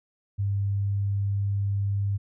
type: tone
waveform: sine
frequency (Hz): 99.9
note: G2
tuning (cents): +33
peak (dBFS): -23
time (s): 0.38-2.18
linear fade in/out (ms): 20
effects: none